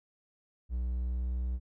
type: tone with pitch glide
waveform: triangle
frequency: 61.1 to 61.92 Hz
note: B1 to B1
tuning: -18 to +5 cents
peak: -28 dBFS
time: 0.69-1.6 s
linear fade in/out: 50 ms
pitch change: +23 cents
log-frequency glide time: 0.8-1.32 s
effects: none